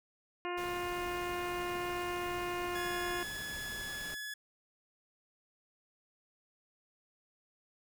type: harmonic tone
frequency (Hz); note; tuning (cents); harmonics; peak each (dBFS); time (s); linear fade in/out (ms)
353.6; F4; +22; 1 / 2 / 3 / 4 / 5 / 6 / 7 / 8; -38 / -42 / -41 / -47 / -47 / -48 / -49 / -49; 0.45-3.23; 0
type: noise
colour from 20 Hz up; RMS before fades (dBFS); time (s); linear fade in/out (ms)
pink; -47; 0.57-4.15; 10
type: tone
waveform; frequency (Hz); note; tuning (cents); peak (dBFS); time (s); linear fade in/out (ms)
sawtooth; 1700; G#6; +40; -36; 2.75-4.34; 5
effects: none